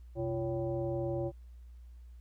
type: tone with frequency modulation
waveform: sine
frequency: 344.2 Hz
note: F4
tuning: 25 cents flat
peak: -31 dBFS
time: 0.15-1.32 s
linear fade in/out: 50 ms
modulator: 216 Hz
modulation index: 1.3
effects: added 60 Hz sine -48 dBFS peak until 2.2 s + pink hiss -75 dBFS RMS until 2.2 s